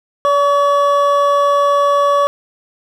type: tone pair together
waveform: triangle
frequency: 571.6 / 1133 Hz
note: D5 / C#6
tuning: -47 / +37 cents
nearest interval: octave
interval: 1184 cents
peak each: -11 dBFS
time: 0.25-2.27 s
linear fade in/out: 0 ms
effects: none